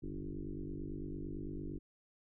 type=tone with frequency modulation; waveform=sine; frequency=151.4 Hz; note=D#3; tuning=47 cents flat; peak=-39 dBFS; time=0.02-1.79 s; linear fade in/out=20 ms; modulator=48.9 Hz; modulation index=4.3; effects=none